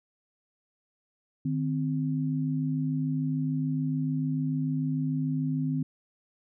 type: tone pair together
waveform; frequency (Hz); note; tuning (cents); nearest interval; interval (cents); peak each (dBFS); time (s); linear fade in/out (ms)
sine; 153.1 / 259.9; D#3 / C4; -28 / -11; major sixth; 917; -28 / -29; 1.45-5.83; 5
effects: none